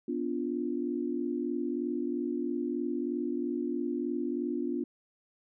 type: chord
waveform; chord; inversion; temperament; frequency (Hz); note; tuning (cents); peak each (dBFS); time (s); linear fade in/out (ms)
sine; B diminished; none; equal with one note detuned; 246.9 / 290 / 349.2; B3 / D4 / F4; 0 / -22 / 0; -34; 0.08-4.84; 5
effects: none